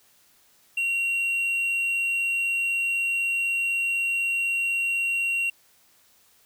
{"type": "tone", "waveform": "triangle", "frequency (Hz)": 2748, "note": "F7", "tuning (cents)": -29, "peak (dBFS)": -21, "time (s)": [0.77, 5.5], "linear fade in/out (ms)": 5, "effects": ["white hiss -60 dBFS RMS until 6.45 s"]}